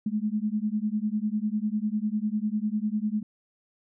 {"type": "beating tone pair", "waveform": "sine", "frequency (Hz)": [207.7, 217.7], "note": ["G#3", "A3"], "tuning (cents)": [0, -18], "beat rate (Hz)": 10, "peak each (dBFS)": -28, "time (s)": [0.06, 3.23], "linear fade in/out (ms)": 5, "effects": []}